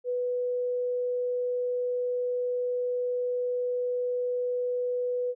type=tone; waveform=sine; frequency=493.9 Hz; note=B4; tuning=in tune; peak=-26 dBFS; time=0.04-5.35 s; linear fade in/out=50 ms; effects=none